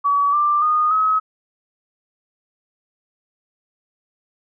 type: tone with pitch steps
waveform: sine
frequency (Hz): 1138 / 1182.9 / 1229.6 / 1278.1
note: C#6 / D6 / D#6 / D#6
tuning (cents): +45 / +12 / -21 / +46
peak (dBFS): -14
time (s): 0.04-1.2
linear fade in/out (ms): 20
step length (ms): 290
effects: none

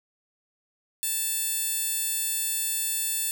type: tone with high-pass filter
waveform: 15% pulse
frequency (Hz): 880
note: A5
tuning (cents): 0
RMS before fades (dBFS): -28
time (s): 1.03-3.31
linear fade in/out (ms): 0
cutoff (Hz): 7900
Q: 0.72
effects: none

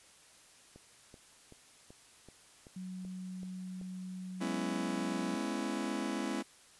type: click train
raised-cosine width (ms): 2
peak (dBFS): -39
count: 9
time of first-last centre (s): 0.76-3.813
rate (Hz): 2.62
type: tone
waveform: sine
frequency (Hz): 185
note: F#3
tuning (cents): 0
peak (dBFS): -40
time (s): 2.76-5.35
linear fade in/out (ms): 5
type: chord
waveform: 40% pulse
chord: C# minor seventh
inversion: second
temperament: just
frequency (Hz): 207.9 / 249.5 / 277.2 / 332.6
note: G#3 / B3 / C#4 / E4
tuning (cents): +2 / +18 / 0 / +16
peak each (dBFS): -39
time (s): 4.4-6.43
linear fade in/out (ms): 20
effects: white hiss -60 dBFS RMS until 6.79 s + resampled to 24000 Hz

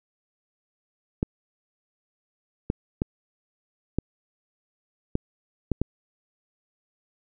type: clicks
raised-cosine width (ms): 3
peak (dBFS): -10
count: 7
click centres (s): 1.229 / 2.701 / 3.019 / 3.986 / 5.154 / 5.717 / 5.816
effects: none

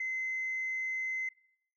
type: tone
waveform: sine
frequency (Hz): 2056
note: C7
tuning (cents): -31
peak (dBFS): -31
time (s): 0-1.29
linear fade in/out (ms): 5
effects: noise-tail reverb RT60 0.7 s tail -23 dB re dry + tanh soft clip ceiling -28 dBFS

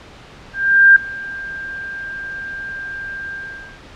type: tone with ADSR envelope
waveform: sine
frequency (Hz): 1591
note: G6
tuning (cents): +25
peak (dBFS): -3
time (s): 0.53-3.81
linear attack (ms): 430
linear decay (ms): 4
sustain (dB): -22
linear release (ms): 480
effects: pink hiss -40 dBFS RMS until 3.95 s + low-pass 4000 Hz 12 dB/octave

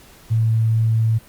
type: tone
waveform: sine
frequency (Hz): 112.2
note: A2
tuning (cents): +34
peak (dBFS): -14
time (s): 0.3-1.19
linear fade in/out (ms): 20
effects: pink hiss -47 dBFS RMS until 1.28 s + Opus 48 kbps

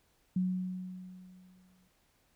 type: tone with exponential decay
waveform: sine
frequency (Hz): 183.9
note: F#3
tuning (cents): -10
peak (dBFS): -26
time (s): 0.36-1.88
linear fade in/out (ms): 5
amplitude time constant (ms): 330
effects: pink hiss -71 dBFS RMS until 2.35 s

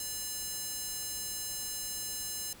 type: tone with high-pass filter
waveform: square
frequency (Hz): 580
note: D5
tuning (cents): -22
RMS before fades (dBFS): -38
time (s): 0-2.53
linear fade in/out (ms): 2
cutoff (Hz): 6400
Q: 1.1
effects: pink hiss -53 dBFS RMS until 2.6 s

